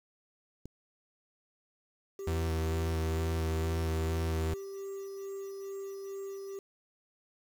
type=click; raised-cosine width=3 ms; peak=-31 dBFS; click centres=0.656 s
type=tone with tremolo; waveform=triangle; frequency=392 Hz; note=G4; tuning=in tune; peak=-35 dBFS; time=2.19-6.59 s; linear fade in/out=2 ms; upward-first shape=sine; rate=2.3 Hz; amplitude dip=25%
type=tone with vibrato; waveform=40% pulse; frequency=82.2 Hz; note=E2; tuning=4 cents flat; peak=-29 dBFS; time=2.27-4.54 s; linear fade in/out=5 ms; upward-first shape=square; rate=2.2 Hz; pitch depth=19 cents each way
effects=9-bit